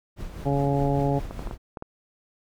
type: noise with tremolo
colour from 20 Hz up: brown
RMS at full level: -32 dBFS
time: 0.16-1.58 s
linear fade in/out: 50 ms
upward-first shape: triangle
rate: 5 Hz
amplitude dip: 50%
type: harmonic tone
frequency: 140.1 Hz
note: C#3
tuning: 19 cents sharp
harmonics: 1 / 2 / 3 / 4 / 5 / 6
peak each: -24 / -27 / -29 / -30 / -31 / -32 dBFS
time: 0.45-1.2 s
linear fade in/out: 20 ms
type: clicks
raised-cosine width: 1 ms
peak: -21 dBFS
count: 6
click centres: 1.31 / 1.393 / 1.472 / 1.511 / 1.772 / 1.824 s
effects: none